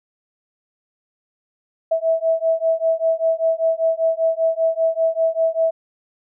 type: beating tone pair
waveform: sine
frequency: 650 / 655.1 Hz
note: E5 / E5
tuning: -24 / -11 cents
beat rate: 5.1 Hz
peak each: -19 dBFS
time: 1.91-5.71 s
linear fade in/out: 10 ms
effects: none